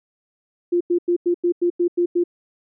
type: tone bursts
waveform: sine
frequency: 349.2 Hz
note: F4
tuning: in tune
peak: -15 dBFS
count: 9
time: 0.72-2.239 s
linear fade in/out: 10 ms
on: 87 ms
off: 92 ms
effects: none